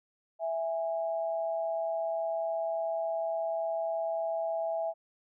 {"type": "tone pair together", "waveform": "sine", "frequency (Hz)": [659.3, 822.8], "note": ["E5", "G#5"], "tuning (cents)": [0, -16], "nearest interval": "major third", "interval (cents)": 384, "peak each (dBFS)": [-30, -37], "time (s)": [0.39, 4.94], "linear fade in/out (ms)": 50, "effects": []}